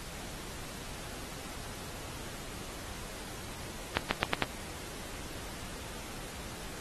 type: accelerating click train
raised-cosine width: 0.3 ms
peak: -9 dBFS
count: 5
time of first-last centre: 3.97-4.423 s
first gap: 140 ms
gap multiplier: 0.86
effects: pink hiss -44 dBFS RMS until 6.8 s + AAC 32 kbps